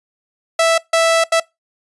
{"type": "tone bursts at uneven times", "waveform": "sawtooth", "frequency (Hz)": 659, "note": "E5", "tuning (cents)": -1, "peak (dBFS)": -7, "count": 3, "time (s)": [[0.59, 0.78], [0.93, 1.24], [1.32, 1.4]], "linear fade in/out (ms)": 5, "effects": ["noise-tail reverb RT60 0.2 s tail -23 dB re dry", "resampled to 24000 Hz"]}